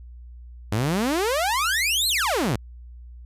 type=exponential two-way sweep; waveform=sawtooth; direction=up then down; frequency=98 to 4323 to 98 Hz; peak=-17 dBFS; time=0.72-2.56 s; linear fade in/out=5 ms; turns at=2.08 s; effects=added 60 Hz sine -39 dBFS peak until 3.25 s + resampled to 32000 Hz